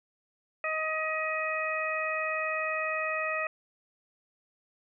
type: harmonic tone with a mistuned harmonic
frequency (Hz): 628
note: D#5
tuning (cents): +16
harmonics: 1 / 2 / 3 / 4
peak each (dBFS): -34 / -34 / -34 / -34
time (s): 0.64-3.47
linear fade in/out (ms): 2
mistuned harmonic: 3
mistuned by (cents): +18
effects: none